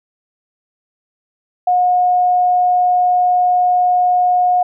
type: tone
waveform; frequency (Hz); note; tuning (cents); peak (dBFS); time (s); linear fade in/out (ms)
sine; 722; F#5; -43; -10; 1.67-4.63; 5
effects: none